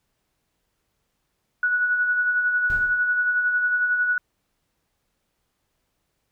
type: tone with tremolo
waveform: sine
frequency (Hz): 1470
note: F#6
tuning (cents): -12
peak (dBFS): -17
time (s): 1.63-4.18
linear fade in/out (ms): 2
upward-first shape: sine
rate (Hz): 11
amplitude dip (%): 40
type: noise with exponential decay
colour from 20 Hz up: brown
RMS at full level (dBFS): -29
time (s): 2.7-3.16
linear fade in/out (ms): 0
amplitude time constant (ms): 100
effects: pink hiss -74 dBFS RMS until 6.31 s